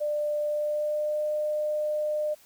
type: tone with pitch glide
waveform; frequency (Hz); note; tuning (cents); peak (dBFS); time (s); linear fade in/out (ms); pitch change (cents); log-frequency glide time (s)
sine; 595 to 604; D5 to D5; +22 to +48; -25; 0-2.35; 20; +26; 0.42-1.26
effects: white hiss -57 dBFS RMS until 2.45 s